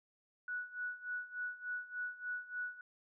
sine tone with tremolo, 1473 Hz, F#6, 8 cents flat, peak -36 dBFS, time 0.48-2.81 s, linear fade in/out 2 ms, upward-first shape sine, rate 3.4 Hz, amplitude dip 85%, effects none

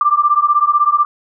sine beating tone pair, 1174.7 / 1190.7 Hz, D6 / D6, 0 / +23 cents, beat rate 16 Hz, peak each -13 dBFS, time 0.01-1.05 s, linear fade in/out 2 ms, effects none

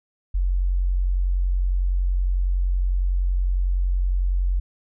sine tone, 45.41 Hz, F#1, 32 cents flat, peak -18 dBFS, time 0.34-4.6 s, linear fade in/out 10 ms, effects none

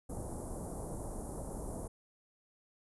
pink band-stop noise, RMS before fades -41 dBFS, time 0.09-1.88 s, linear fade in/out 10 ms, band 850 to 10000 Hz, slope 24 dB/octave, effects resampled to 24000 Hz

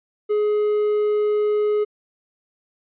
triangle tone, 420 Hz, G#4, 19 cents sharp, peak -15 dBFS, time 0.29-1.85 s, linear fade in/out 20 ms, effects resampled to 8000 Hz

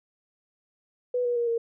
sine tone with pitch steps, 493.9 / 483.5 / 473.2 / 463.2 Hz, B4 / B4 / A#4 / A#4, 0 / -37 / +26 / -11 cents, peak -23 dBFS, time 1.14-1.58 s, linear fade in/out 5 ms, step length 110 ms, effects none

